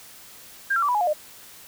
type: tone with pitch steps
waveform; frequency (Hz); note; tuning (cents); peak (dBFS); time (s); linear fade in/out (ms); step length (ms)
sine; 1600 / 1361.1 / 1157.8 / 984.9 / 837.8 / 712.7 / 606.3; G6 / F6 / D6 / B5 / G#5 / F5 / D#5; +35 / -45 / -25 / -5 / +15 / +35 / -45; -19; 0.7-1.134; 10; 62
effects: white hiss -46 dBFS RMS until 1.67 s